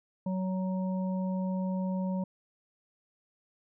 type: harmonic tone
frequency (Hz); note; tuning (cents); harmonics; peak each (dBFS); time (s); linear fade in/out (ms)
186.8; F#3; +17; 1 / 3 / 5; -29 / -39 / -43; 0.26-2.24; 5
effects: none